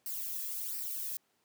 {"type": "noise with flanger", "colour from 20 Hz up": "violet", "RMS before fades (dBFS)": -38, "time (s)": [0.06, 1.17], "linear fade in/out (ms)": 0, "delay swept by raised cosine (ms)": [0.29, 1.39], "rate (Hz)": 1.4, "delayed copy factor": -0.6, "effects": ["pink hiss -74 dBFS RMS until 1.44 s", "high-pass 200 Hz 12 dB/octave"]}